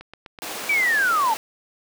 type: click train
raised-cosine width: 0.3 ms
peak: -23 dBFS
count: 6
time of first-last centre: 0.01-0.64 s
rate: 7.94 Hz
type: high-pass noise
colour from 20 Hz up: pink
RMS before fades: -32 dBFS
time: 0.42-1.37 s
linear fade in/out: 0 ms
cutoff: 390 Hz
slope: 12 dB/octave
type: linear sweep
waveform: sine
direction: down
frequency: 2349 to 845 Hz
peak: -17 dBFS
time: 0.69-1.34 s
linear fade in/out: 5 ms
effects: none